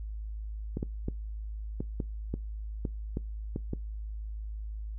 clicks, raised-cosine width 3 ms, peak -19 dBFS, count 10, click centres 0.771 / 0.829 / 1.084 / 1.805 / 2.002 / 2.34 / 2.852 / 3.171 / 3.561 / 3.734 s, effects noise-tail reverb RT60 0.2 s tail -22 dB re dry + added 53 Hz sine -35 dBFS peak until 4.98 s

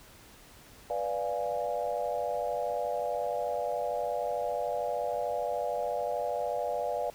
sine chord, B diminished seventh, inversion none, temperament equal, 493.9 / 587.3 / 698.5 / 830.6 Hz, B4 / D5 / F5 / Ab5, 0 / 0 / 0 / 0 cents, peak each -35 / -33 / -34 / -38 dBFS, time 0.9-7.1 s, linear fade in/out 2 ms, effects pink hiss -54 dBFS RMS until 7.14 s

